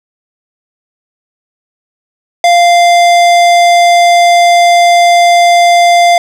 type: tone with hard clipping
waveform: sine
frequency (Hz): 695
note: F5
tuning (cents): -9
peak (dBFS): -5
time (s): 2.44-6.18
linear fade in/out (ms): 2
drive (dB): 17
effects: none